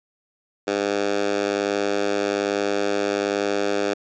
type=tone with high-pass filter; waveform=10% pulse; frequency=101.2 Hz; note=G#2; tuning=44 cents flat; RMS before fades=-23 dBFS; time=0.67-3.94 s; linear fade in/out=10 ms; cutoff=380 Hz; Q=1.4; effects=resampled to 16000 Hz